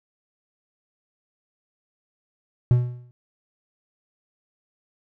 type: tone with exponential decay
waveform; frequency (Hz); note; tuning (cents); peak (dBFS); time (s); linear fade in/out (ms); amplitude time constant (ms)
triangle; 122.6; B2; -12; -9; 2.71-3.11; 0; 86
effects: none